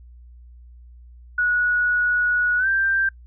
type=tone with pitch glide; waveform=sine; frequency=1462 to 1576 Hz; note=F#6 to G6; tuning=-21 to +9 cents; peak=-17 dBFS; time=1.38-3.09 s; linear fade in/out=5 ms; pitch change=+130 cents; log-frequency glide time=2.58-2.67 s; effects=noise-tail reverb RT60 0.1 s tail -24 dB re dry + added 60 Hz sine -42 dBFS peak until 3.26 s